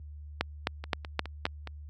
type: two click trains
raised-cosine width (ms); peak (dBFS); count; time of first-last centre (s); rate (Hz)
0.3; -23 / -10; 5 / 5; 0.84-1.673 / 0.41-1.454; 4.8 / 3.83
effects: added 74 Hz sine -38 dBFS peak until 1.89 s + high-pass 80 Hz 12 dB/octave